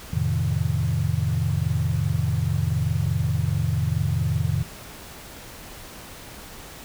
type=chord; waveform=sine; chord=F dominant seventh; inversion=none; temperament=equal; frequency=87.31 / 110 / 130.81 / 155.56 Hz; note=F2 / A2 / C3 / Eb3; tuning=0 / 0 / 0 / 0 cents; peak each=-26 dBFS; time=0.13-4.63 s; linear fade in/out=5 ms; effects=pink hiss -41 dBFS RMS until 6.84 s